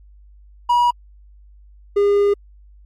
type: tone pair in turn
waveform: triangle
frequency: 965 / 405.7 Hz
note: B5 / G#4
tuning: -40 / -41 cents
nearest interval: octave + minor third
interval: 1501 cents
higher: first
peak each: -10 dBFS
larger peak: neither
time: 0.69-0.91 / 1.96-2.34 s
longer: second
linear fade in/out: 10 ms
effects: added 50 Hz sine -43 dBFS peak until 2.85 s + MP3 64 kbps